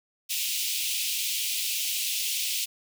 pink high-pass noise, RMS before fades -29 dBFS, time 0.29-2.66 s, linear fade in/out 20 ms, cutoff 2500 Hz, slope 48 dB/octave, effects none

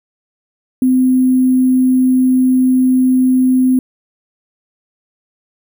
sine tone with sample-and-hold, 256.8 Hz, C4, 32 cents flat, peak -8 dBFS, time 0.82-3.79 s, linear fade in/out 2 ms, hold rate 11025 Hz, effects none

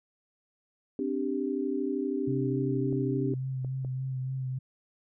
sine chord, C suspended second, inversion none, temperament just, 261.6 / 294.3 / 392.4 Hz, C4 / D4 / G4, 0 / +4 / +2 cents, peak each -32 dBFS, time 0.99-3.34 s, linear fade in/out 2 ms
sine tone with vibrato, 130.81 Hz, C3, in tune, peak -30 dBFS, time 2.27-4.59 s, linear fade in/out 10 ms, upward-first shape sine, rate 3.5 Hz, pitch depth 24 cents each way
clicks, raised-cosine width 2 ms, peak -30 dBFS, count 3, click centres 2.927 / 3.647 / 3.848 s
effects none

